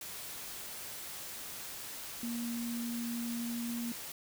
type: tone in noise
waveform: sine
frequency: 235.5 Hz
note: A#3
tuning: 18 cents sharp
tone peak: -35 dBFS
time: 2.23-3.92 s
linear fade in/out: 2 ms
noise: white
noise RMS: -44 dBFS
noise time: 0.01-4.12 s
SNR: +6 dB
effects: none